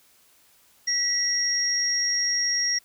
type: tone pair together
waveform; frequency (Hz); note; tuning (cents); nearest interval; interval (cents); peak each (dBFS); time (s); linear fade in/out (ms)
sine; 1952 / 5601; B6 / F8; -21 / +4; octave + tritone; 1825; -29 / -22; 0.87-2.79; 10
effects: white hiss -59 dBFS RMS until 2.84 s